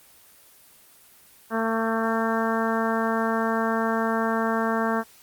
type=harmonic tone; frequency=225 Hz; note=A3; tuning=39 cents sharp; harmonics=1 / 2 / 3 / 4 / 5 / 6 / 7 / 8; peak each=-26 / -29 / -29 / -31 / -30 / -33 / -31 / -38 dBFS; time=1.5-5.04 s; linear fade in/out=50 ms; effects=white hiss -53 dBFS RMS until 5.22 s + Opus 24 kbps